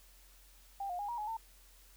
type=tone with pitch steps; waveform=sine; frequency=793 / 712 / 818 / 949 / 844 / 901 Hz; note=G5 / F5 / G#5 / A#5 / G#5 / A5; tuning=+20 / +33 / -26 / +31 / +28 / +41 cents; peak=-36 dBFS; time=0.8-1.37 s; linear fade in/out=5 ms; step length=95 ms; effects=added 44 Hz sine -60 dBFS peak until 1.96 s + white hiss -63 dBFS RMS until 1.96 s